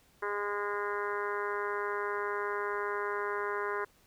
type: harmonic tone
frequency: 204.9 Hz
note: G#3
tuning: 23 cents flat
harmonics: 2 / 3 / 4 / 5 / 6 / 7 / 8 / 9 / 10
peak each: -35 / -47 / -46 / -37 / -42 / -40 / -42 / -44 / -50 dBFS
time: 0.22-3.85 s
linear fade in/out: 10 ms
effects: pink hiss -65 dBFS RMS until 4.06 s